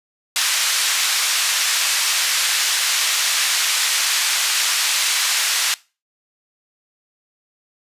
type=band-pass noise; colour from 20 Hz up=white; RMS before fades=-19 dBFS; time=0.36-5.74 s; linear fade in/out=0 ms; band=1400 to 6900 Hz; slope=12 dB/octave; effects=noise-tail reverb RT60 0.3 s tail -21 dB re dry + resampled to 32000 Hz